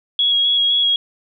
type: tone with vibrato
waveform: sine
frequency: 3322 Hz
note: G#7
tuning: in tune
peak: -13 dBFS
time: 0.19-0.96 s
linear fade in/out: 2 ms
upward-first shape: square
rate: 3.9 Hz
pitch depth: 13 cents each way
effects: none